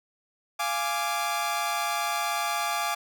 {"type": "chord", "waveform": "sawtooth", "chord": "D diminished", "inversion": "first", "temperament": "equal with one note detuned", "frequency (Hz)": [693.6, 830.6, 1174.7], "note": ["F5", "Ab5", "D6"], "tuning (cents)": [-12, 0, 0], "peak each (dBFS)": [-28, -27, -26], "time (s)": [0.59, 2.95], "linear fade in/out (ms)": 10, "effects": []}